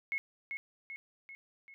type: tone with echo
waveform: sine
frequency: 2179 Hz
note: C#7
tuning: 30 cents flat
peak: -31 dBFS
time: 0.12-0.18 s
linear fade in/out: 0 ms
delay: 390 ms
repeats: 4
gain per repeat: -5 dB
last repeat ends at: 1.74 s
effects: none